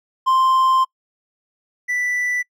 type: tone pair in turn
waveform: triangle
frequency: 1046.5 / 1975.5 Hz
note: C6 / B6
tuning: 0 / 0 cents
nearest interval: major seventh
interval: 1100 cents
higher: second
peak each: -11 / -17 dBFS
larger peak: first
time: 0.26-0.85 / 1.88-2.43 s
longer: first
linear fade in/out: 20 ms
effects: noise-tail reverb RT60 0.1 s tail -26 dB re dry